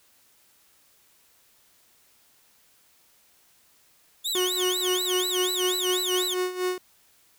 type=tone with vibrato; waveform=sawtooth; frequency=3389 Hz; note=G#7; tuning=34 cents sharp; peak=-23 dBFS; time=4.24-6.35 s; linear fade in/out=20 ms; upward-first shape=sine; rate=4.1 Hz; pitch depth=280 cents each way
type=tone with tremolo; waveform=45% pulse; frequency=365.4 Hz; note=F#4; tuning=22 cents flat; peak=-23 dBFS; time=4.35-6.78 s; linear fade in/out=2 ms; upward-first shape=sine; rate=4 Hz; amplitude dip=75%
effects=white hiss -61 dBFS RMS until 7.38 s